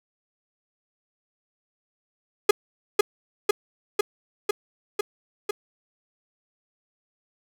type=tone with echo; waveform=45% pulse; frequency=415.3 Hz; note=G#4; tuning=in tune; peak=-11 dBFS; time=2.49-2.51 s; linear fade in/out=5 ms; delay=500 ms; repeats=6; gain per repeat=-2 dB; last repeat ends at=5.51 s; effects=none